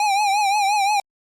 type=tone with vibrato; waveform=square; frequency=813 Hz; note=G#5; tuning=37 cents flat; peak=-17 dBFS; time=0-1 s; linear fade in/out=2 ms; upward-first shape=triangle; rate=5.7 Hz; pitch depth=100 cents each way; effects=low-pass 9000 Hz 12 dB/octave + Opus 48 kbps